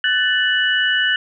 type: tone cluster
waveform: sine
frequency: 1500 / 1758 / 2945 Hz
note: F#6 / A6 / F#7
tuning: +23 / -2 / -9 cents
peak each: -19 dBFS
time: 0.04-1.16 s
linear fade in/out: 2 ms
effects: none